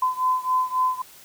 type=beating tone pair; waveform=sine; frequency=1018 / 1021.7 Hz; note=C6 / C6; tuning=-48 / -42 cents; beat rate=3.7 Hz; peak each=-22 / -24 dBFS; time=0.02-1.02 s; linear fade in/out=5 ms; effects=white hiss -48 dBFS RMS until 1.24 s